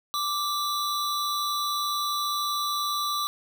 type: tone pair together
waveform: square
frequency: 1174.7 / 3951 Hz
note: D6 / B7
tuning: 0 / 0 cents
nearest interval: octave + major sixth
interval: 2100 cents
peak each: -28 / -31 dBFS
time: 0.14-3.27 s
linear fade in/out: 0 ms
effects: none